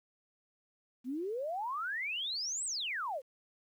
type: exponential two-way sweep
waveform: sine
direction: up then down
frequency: 236.8 to 8372 to 478 Hz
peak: -34 dBFS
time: 1.04-3.22 s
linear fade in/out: 50 ms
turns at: 2.65 s
effects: 11-bit